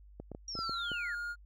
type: clicks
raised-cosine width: 2 ms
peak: -29 dBFS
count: 7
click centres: 0.2 / 0.317 / 0.349 / 0.553 / 0.59 / 0.695 / 0.917 s
type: linear sweep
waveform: sine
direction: down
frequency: 5700 to 1568 Hz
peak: -38 dBFS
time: 0.48-1.15 s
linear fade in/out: 2 ms
type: tone with pitch glide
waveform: triangle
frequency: 1344 to 1421.5 Hz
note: E6 to F6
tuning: +33 to +30 cents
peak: -34 dBFS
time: 0.55-1.36 s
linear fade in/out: 50 ms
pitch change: +97 cents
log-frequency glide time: 0.68-0.9 s
effects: added 50 Hz sine -53 dBFS peak until 1.45 s